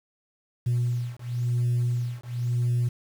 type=beating tone pair; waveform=sine; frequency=120.7 / 121.66 Hz; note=B2 / B2; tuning=-39 / -26 cents; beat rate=0.96 Hz; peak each=-25 dBFS; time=0.66-2.89 s; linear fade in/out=10 ms; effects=tanh soft clip ceiling -19 dBFS + 8-bit